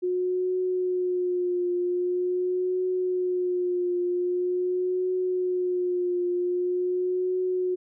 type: tone with vibrato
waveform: sine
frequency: 361.2 Hz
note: F#4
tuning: 42 cents flat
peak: -23 dBFS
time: 0.02-7.76 s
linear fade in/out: 20 ms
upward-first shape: triangle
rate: 0.44 Hz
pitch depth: 35 cents each way
effects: none